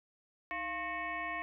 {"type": "tone with frequency modulation", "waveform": "sine", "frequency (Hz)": 1458, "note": "F#6", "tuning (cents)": -26, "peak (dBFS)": -35, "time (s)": [0.51, 1.42], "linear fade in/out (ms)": 0, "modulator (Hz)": 381, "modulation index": 2.4, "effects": []}